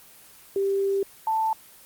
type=tone pair in turn; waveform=sine; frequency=393.4 / 883.7 Hz; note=G4 / A5; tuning=+6 / +7 cents; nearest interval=octave + major second; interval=1401 cents; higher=second; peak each=-21 dBFS; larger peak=neither; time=0.56-1.03 / 1.27-1.53 s; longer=first; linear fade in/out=2 ms; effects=white hiss -50 dBFS RMS until 1.85 s + Opus 24 kbps